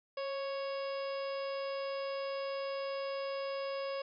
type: harmonic tone with a mistuned harmonic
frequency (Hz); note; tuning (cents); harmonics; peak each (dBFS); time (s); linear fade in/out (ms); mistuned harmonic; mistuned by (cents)
554.4; C#5; 0; 1 / 2 / 3 / 4 / 5 / 6 / 7 / 8 / 9; -36 / -44 / -52 / -52 / -50 / -55 / -60 / -59 / -51; 0.17-4.02; 5; 1; -27
effects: none